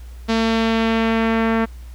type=tone with low-pass filter sweep; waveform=sawtooth; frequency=225.6 Hz; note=A3; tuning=44 cents sharp; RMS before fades=-18 dBFS; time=0.28-1.66 s; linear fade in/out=20 ms; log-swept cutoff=4600 to 1800 Hz; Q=1.4; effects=added 60 Hz sine -33 dBFS peak until 1.94 s + pink hiss -51 dBFS RMS until 1.94 s